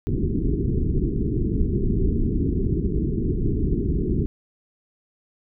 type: low-pass noise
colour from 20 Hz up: pink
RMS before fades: -22 dBFS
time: 0.07-4.26 s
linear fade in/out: 0 ms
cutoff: 420 Hz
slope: 96 dB/octave
effects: none